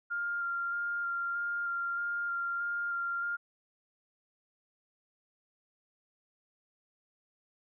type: tone with vibrato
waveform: sine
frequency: 1396.9 Hz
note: F6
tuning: in tune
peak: -31 dBFS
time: 0.1-3.37 s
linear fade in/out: 20 ms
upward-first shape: square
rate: 1.6 Hz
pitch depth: 11 cents each way
effects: none